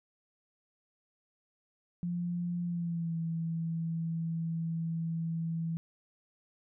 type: tone with pitch glide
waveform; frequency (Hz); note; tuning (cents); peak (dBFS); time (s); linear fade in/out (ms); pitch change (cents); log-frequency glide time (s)
sine; 174.4 to 164.61; F3 to E3; -2 to -2; -31; 2.03-5.77; 0; -100; 2.64-3.16
effects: none